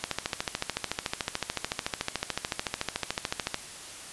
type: click train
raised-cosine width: 0.2 ms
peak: -10 dBFS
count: 49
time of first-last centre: 0.04-3.544 s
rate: 13.7 Hz
effects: white hiss -43 dBFS RMS until 4.12 s + resampled to 24000 Hz